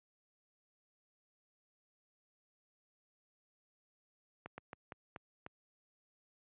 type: slowing click train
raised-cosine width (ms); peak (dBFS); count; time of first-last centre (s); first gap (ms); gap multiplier
0.5; -30; 6; 4.46-5.464; 120; 1.26
effects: high-pass 80 Hz 12 dB/octave + resampled to 8000 Hz